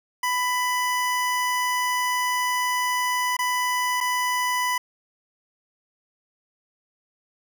25% pulse tone with dropouts, 994 Hz, B5, 11 cents sharp, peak -18 dBFS, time 0.23-4.78 s, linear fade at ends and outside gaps 5 ms, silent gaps 3.368-3.389 / 4.005-4.009 s, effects none

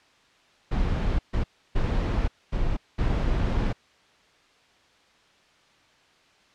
brown noise bursts at uneven times, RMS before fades -24 dBFS, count 5, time 0.71-1.19 / 1.33-1.44 / 1.75-2.28 / 2.52-2.77 / 2.98-3.73 s, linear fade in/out 10 ms, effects white hiss -59 dBFS RMS until 6.54 s + low-pass 4000 Hz 12 dB/octave

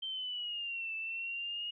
sine linear two-way sweep, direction down then up, 3136 to 2637 to 2878 Hz, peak -36 dBFS, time 0.02-1.71 s, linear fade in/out 10 ms, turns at 0.95 s, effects none

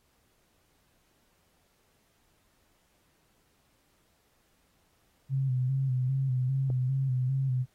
sine tone with vibrato, 130.81 Hz, C3, in tune, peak -25 dBFS, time 5.29-7.66 s, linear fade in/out 50 ms, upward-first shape square, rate 2.5 Hz, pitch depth 50 cents each way
click, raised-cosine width 2 ms, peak -26 dBFS, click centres 6.702 s
effects pink hiss -70 dBFS RMS until 7.74 s + AAC 48 kbps

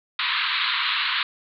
white band-pass noise, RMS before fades -24 dBFS, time 0.19-1.23 s, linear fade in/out 2 ms, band 970 to 4200 Hz, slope 96 dB/octave, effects none

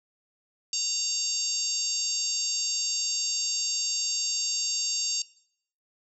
harmonic tone with a mistuned harmonic, 927 Hz, A#5, 10 cents flat, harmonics 3 / 4 / 5 / 6 / 7 / 8, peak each -38 / -42 / -30 / -35 / -33 / -32 dBFS, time 0.73-5.22 s, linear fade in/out 2 ms, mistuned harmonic 4, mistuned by -23 cents, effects noise-tail reverb RT60 0.6 s tail -18 dB re dry

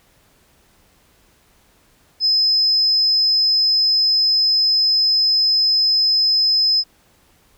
sine tone, 5100 Hz, D#8, 42 cents sharp, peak -12 dBFS, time 2.2-6.84 s, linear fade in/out 50 ms, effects tanh soft clip ceiling -8 dBFS + pink hiss -56 dBFS RMS until 7.57 s

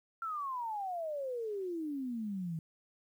sine exponential sweep, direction down, 1372 to 156.7 Hz, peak -35 dBFS, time 0.22-2.59 s, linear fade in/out 2 ms, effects 11-bit

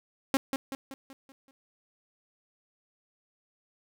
sawtooth tone with echo, 269.7 Hz, C#4, 47 cents flat, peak -18 dBFS, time 0.34-0.37 s, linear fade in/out 0 ms, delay 190 ms, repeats 6, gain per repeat -6 dB, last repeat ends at 1.51 s, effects none

